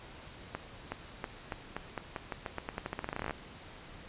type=accelerating click train; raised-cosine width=0.5 ms; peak=-20 dBFS; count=26; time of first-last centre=0.55-3.309 s; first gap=370 ms; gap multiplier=0.87; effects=pink hiss -50 dBFS RMS until 4.08 s + resampled to 8000 Hz